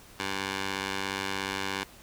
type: tone with band-pass filter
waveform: 15% pulse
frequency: 97 Hz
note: G2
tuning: 18 cents flat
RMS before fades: -33 dBFS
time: 0.19-1.84 s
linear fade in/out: 10 ms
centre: 2600 Hz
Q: 0.61
effects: pink hiss -52 dBFS RMS until 2.02 s